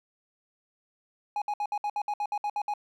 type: tone bursts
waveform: triangle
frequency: 830.6 Hz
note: G#5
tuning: in tune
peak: -25 dBFS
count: 12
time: 1.36-2.738 s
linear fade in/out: 2 ms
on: 58 ms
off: 62 ms
effects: none